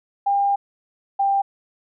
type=tone pair in turn; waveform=sine; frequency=801 / 791.3 Hz; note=G5 / G5; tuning=+37 / +16 cents; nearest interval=unison; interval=21 cents; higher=first; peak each=-16 dBFS; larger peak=neither; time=0.26-0.56 / 1.19-1.42 s; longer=first; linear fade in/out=10 ms; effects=none